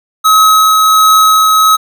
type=tone with tremolo; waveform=square; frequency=1279 Hz; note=D#6; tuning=47 cents sharp; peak=-4 dBFS; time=0.24-1.77 s; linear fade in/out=20 ms; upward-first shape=triangle; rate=1.4 Hz; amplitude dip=25%; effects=none